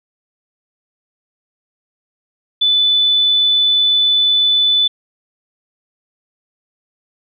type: tone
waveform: sine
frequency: 3494 Hz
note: A7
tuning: 13 cents flat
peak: -10 dBFS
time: 2.61-4.88 s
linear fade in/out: 10 ms
effects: none